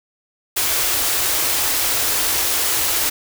white band-stop noise, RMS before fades -19 dBFS, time 0.56-3.1 s, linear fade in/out 10 ms, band 130 to 260 Hz, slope 96 dB/octave, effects none

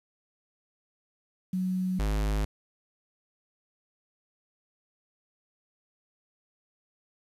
sine / square tone pair in turn, 185 / 51.91 Hz, F#3 / G#1, 0 / 0 cents, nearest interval octave + minor seventh, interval 2200 cents, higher first, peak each -26 dBFS, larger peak neither, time 1.53-1.99 / 1.99-2.45 s, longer neither, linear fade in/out 5 ms, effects resampled to 32000 Hz + 9-bit

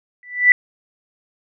sine tone with exponential growth, 1975.5 Hz, B6, in tune, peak -3 dBFS, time 0.23-0.52 s, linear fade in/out 1 ms, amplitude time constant 62 ms, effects none

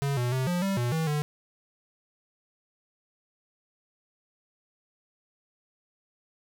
square tone with pitch steps, 140 / 122.4 / 130.3 / 176.8 / 195.2 / 121.1 / 161 / 149 Hz, C#3 / B2 / C3 / F3 / G3 / B2 / E3 / D3, +18 / -15 / -7 / +22 / -7 / -34 / -41 / +25 cents, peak -26 dBFS, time 0.02-1.22 s, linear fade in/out 0 ms, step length 150 ms, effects 9-bit

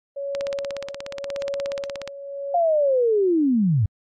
sine tone with tremolo, 559 Hz, C#5, 14 cents sharp, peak -24 dBFS, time 0.16-2.56 s, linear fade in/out 10 ms, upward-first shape sine, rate 0.89 Hz, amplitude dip 70%
click train, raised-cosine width 0.2 ms, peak -14 dBFS, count 30, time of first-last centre 0.35-2.076 s, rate 16.8 Hz
sine linear sweep, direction down, 710 to 92.5 Hz, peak -16 dBFS, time 2.54-3.86 s, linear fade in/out 5 ms
effects AAC 64 kbps

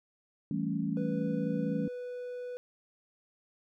sine chord, A dominant seventh, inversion second, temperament equal, 164.81 / 196 / 220 / 277.2 Hz, E3 / G3 / A3 / C#4, 0 / 0 / 0 / 0 cents, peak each -35 dBFS, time 0.51-1.88 s, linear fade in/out 2 ms
triangle tone, 493.9 Hz, B4, in tune, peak -35 dBFS, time 0.97-2.57 s, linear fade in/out 0 ms
effects none

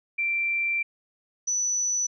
sine tone pair in turn, 2353 / 5957 Hz, D7 / F#8, +3 / +11 cents, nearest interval octave + major third, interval 1608 cents, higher second, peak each -23 dBFS, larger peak neither, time 0.18-0.83 / 1.47-2.07 s, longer first, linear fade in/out 10 ms, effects none

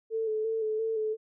sine tone with vibrato, 440 Hz, A4, in tune, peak -27 dBFS, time 0.1-1.17 s, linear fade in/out 50 ms, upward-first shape square, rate 2.9 Hz, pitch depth 27 cents each way, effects none

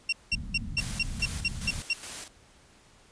30% pulse tone bursts, 2739 Hz, F7, 34 cents flat, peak -21 dBFS, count 9, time 0.09-1.934 s, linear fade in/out 5 ms, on 36 ms, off 190 ms
pink low-pass noise, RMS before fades -36 dBFS, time 0.32-1.82 s, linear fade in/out 10 ms, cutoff 240 Hz, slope 48 dB/octave
white noise with tremolo, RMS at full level -38 dBFS, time 0.78-2.28 s, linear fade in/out 2 ms, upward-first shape square, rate 2.4 Hz, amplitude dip 55%
effects pink hiss -58 dBFS RMS until 3.11 s + resampled to 22050 Hz

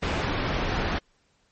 pink low-pass noise, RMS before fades -27 dBFS, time 0.02-0.99 s, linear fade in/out 10 ms, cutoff 3000 Hz, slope 12 dB/octave, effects pink hiss -67 dBFS RMS until 1.51 s + MP3 32 kbps

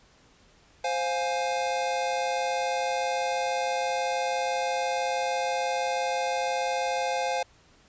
square chord, F minor, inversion second, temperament equal with one note detuned, 523.3 / 704.5 / 830.6 Hz, C5 / F5 / Ab5, 0 / +15 / 0 cents, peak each -31 dBFS, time 0.84-7.43 s, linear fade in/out 5 ms, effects pink hiss -59 dBFS RMS until 7.88 s + resampled to 16000 Hz

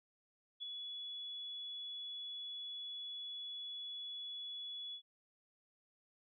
sine tone with ADSR envelope, 3400 Hz, G#7, 40 cents sharp, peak -39 dBFS, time 0.6-5.02 s, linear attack 29 ms, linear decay 6 ms, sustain -4 dB, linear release 80 ms, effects none

